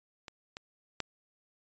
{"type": "clicks", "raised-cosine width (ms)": 0.2, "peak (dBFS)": [-26, -24, -15], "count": 3, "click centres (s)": [0.282, 0.569, 1.003], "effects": ["resampled to 16000 Hz"]}